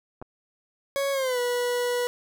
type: clicks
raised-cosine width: 1 ms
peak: -26 / -25 dBFS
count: 2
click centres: 0.216 / 0.224 s
type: tone with pitch glide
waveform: 40% pulse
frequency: 554.4 to 488.2 Hz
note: C#5 to B4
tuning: 0 to -20 cents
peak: -23 dBFS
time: 0.96-2.07 s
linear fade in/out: 0 ms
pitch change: -220 cents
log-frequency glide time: 1.12-1.39 s
effects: none